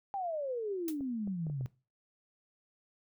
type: exponential sweep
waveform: sine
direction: down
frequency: 812 to 123.47 Hz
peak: -33 dBFS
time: 0.14-1.66 s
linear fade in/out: 0 ms
type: noise with exponential decay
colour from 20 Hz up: blue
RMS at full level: -37 dBFS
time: 0.88-0.97 s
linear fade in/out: 2 ms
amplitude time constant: 19 ms
type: clicks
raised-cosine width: 2 ms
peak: -34 dBFS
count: 5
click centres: 1.008 / 1.275 / 1.468 / 1.499 / 1.61 s
effects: noise-tail reverb RT60 0.3 s tail -19 dB re dry